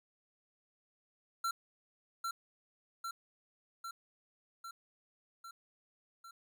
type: tone with echo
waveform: square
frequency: 1356 Hz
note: E6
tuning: 49 cents sharp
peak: -33 dBFS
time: 1.44-1.51 s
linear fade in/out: 5 ms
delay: 800 ms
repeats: 6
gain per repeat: -3 dB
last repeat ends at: 6.31 s
effects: none